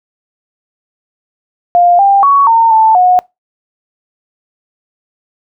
sine tone with pitch steps, 702 / 794 / 1119 / 912 / 883 / 727 Hz, F5 / G5 / C#6 / A#5 / A5 / F#5, +9 / +22 / +16 / -38 / +6 / -31 cents, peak -4 dBFS, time 1.75-3.19 s, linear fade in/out 0 ms, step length 240 ms, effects noise-tail reverb RT60 0.2 s tail -24 dB re dry

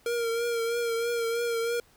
square tone with vibrato, 466.2 Hz, A#4, in tune, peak -27 dBFS, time 0.06-1.8 s, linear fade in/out 2 ms, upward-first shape triangle, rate 3.1 Hz, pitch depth 40 cents each way, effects pink hiss -61 dBFS RMS until 1.96 s

